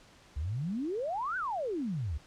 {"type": "exponential two-way sweep", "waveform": "sine", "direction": "up then down", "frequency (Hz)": [65.3, 1568, 65.3], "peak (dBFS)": -31, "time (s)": [0.36, 2.18], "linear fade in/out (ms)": 10, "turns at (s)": 1.37, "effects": ["pink hiss -58 dBFS RMS until 2.26 s", "low-pass 7000 Hz 12 dB/octave"]}